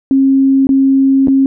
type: tone with dropouts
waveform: sine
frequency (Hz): 270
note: C#4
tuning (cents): -45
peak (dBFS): -6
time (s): 0.11-1.46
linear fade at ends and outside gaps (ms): 1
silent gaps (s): 0.67-0.691 / 1.273-1.282
effects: none